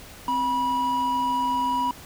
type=tone pair together; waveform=triangle; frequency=261.6 / 972.9 Hz; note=C4 / B5; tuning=0 / -26 cents; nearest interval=octave + major seventh; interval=2274 cents; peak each=-29 / -20 dBFS; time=0.28-1.91 s; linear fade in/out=2 ms; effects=pink hiss -44 dBFS RMS until 2.05 s